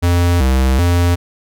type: tone with vibrato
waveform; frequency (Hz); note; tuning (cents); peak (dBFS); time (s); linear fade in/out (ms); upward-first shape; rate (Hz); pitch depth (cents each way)
square; 75.5; D2; +48; -11; 0.02-1.16; 20; square; 1.3; 250
effects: none